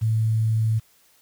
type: tone with quantisation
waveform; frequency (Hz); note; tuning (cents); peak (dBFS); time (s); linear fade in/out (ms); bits
sine; 110.9; A2; +14; -18; 0.01-0.8; 20; 8
effects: white hiss -59 dBFS RMS until 1.21 s